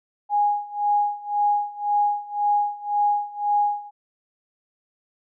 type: tone with tremolo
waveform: sine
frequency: 825 Hz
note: G#5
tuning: 12 cents flat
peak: -16 dBFS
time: 0.29-3.91 s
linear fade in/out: 50 ms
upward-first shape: sine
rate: 1.9 Hz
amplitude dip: 90%
effects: none